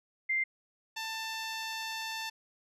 sine / 10% pulse tone pair in turn, 2093 / 889.7 Hz, C7 / A5, 0 / +19 cents, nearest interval octave + minor third, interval 1481 cents, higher first, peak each -27 dBFS, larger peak neither, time 0.29-0.44 / 0.96-2.3 s, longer second, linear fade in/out 10 ms, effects low-pass 10000 Hz 12 dB/octave

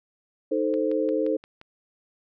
sine chord, A diminished, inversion second, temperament equal, 311.1 / 440 / 523.3 Hz, Eb4 / A4 / C5, 0 / 0 / 0 cents, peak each -26 dBFS, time 0.51-1.37 s, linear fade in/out 10 ms
click train, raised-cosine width 0.3 ms, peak -29 dBFS, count 6, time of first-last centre 0.74-1.614 s, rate 5.72 Hz
effects none

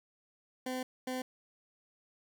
20% pulse tone bursts at uneven times, 255.9 Hz, C4, 38 cents flat, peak -30 dBFS, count 2, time 0.66-0.83 / 1.07-1.22 s, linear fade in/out 5 ms, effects none

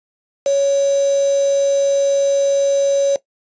sine tone with quantisation, 557 Hz, C#5, 8 cents sharp, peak -12 dBFS, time 0.46-3.16 s, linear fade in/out 2 ms, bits 4, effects noise-tail reverb RT60 0.1 s tail -17 dB re dry + resampled to 16000 Hz

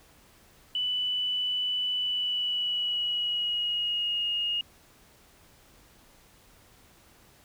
sine tone with pitch glide, 2982 to 2857 Hz, F#7 to F7, +13 to +39 cents, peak -26 dBFS, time 0.75-4.61 s, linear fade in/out 2 ms, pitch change -74 cents, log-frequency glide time 1.96-4.27 s, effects pink hiss -58 dBFS RMS until 7.44 s

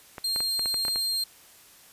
clicks, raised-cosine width 0.5 ms, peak -21 dBFS, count 9, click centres 0.182 / 0.361 / 0.405 / 0.594 / 0.658 / 0.743 / 0.851 / 0.882 / 0.959 s
40% pulse tone, 4198 Hz, C8, 5 cents sharp, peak -24 dBFS, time 0.24-1.24 s, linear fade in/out 5 ms
effects white hiss -53 dBFS RMS until 1.92 s + resampled to 32000 Hz

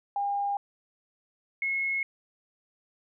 sine tone pair in turn, 806 / 2174 Hz, G5 / C#7, +48 / -34 cents, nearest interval octave + perfect fourth, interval 1718 cents, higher second, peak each -26 dBFS, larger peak neither, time 0.16-0.57 / 1.62-2.03 s, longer neither, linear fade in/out 2 ms, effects none

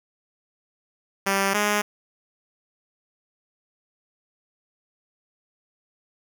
5% pulse tone pair in turn, 196 / 207.7 Hz, G3 / G#3, 0 / 0 cents, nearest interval minor second, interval 100 cents, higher second, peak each -9 dBFS, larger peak neither, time 1.26-1.54 / 1.54-1.82 s, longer neither, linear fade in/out 10 ms, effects none

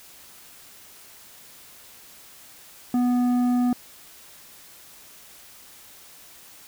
sine tone with tanh clipping, 246.1 Hz, B3, 6 cents flat, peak -20 dBFS, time 2.94-3.73 s, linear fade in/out 2 ms, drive 9 dB, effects white hiss -48 dBFS RMS until 6.67 s

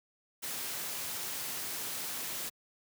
white noise, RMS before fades -38 dBFS, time 0.42-2.5 s, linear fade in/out 20 ms, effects high-pass 100 Hz 12 dB/octave

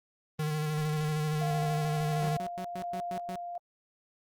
square tone with vibrato, 152.9 Hz, D#3, 30 cents flat, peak -29 dBFS, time 0.39-2.37 s, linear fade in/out 5 ms, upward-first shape square, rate 13 Hz, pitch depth 22 cents each way
sine tone with tremolo, 698.5 Hz, F5, in tune, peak -33 dBFS, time 1.41-3.58 s, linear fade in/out 5 ms, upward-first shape square, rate 1.4 Hz, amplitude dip 30%
sawtooth tone bursts, 185 Hz, F#3, in tune, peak -34 dBFS, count 7, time 2.22-3.356 s, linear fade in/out 0 ms, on 68 ms, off 110 ms
effects Opus 24 kbps

